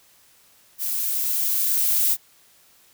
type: noise with level ramp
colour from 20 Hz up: violet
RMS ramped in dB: -26 to -19 dBFS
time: 0.78-2.17 s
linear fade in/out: 50 ms
effects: white hiss -56 dBFS RMS until 2.93 s